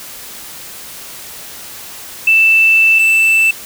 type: tone pair in turn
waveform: sine / triangle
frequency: 2653 / 2653 Hz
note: E7 / E7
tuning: +10 / +10 cents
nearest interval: unison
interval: 0 cents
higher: neither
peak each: -6 dBFS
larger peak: neither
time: 2.27-2.99 / 2.99-3.51 s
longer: first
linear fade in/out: 5 ms
effects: white hiss -31 dBFS RMS until 3.65 s